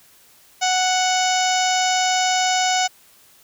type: harmonic tone with a mistuned harmonic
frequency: 740 Hz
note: F#5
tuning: in tune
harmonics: 1 / 2 / 3 / 4 / 5 / 6 / 7 / 8 / 9 / 10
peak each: -19 / -27 / -27 / -27 / -30 / -33 / -28 / -29 / -31 / -29 dBFS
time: 0.61-2.88 s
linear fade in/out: 20 ms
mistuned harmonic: 10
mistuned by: -53 cents
effects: white hiss -52 dBFS RMS until 3.43 s